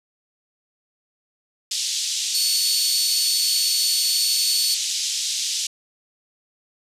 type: band-pass noise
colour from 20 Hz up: white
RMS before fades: -25 dBFS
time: 1.71-5.67 s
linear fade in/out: 5 ms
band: 3300 to 7100 Hz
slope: 24 dB/octave
type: tone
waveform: sawtooth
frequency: 4435 Hz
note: C#8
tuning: in tune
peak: -17 dBFS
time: 2.34-4.75 s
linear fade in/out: 10 ms
effects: resampled to 32000 Hz